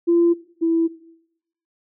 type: tone pair in turn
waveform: sine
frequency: 341.4 / 330.2 Hz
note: F4 / E4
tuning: -39 / +3 cents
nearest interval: minor second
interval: 58 cents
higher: first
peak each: -12 / -15 dBFS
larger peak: first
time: 0.07-0.34 / 0.61-0.88 s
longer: neither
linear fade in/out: 20 ms
effects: noise-tail reverb RT60 0.8 s tail -18 dB re dry + tanh soft clip ceiling -8 dBFS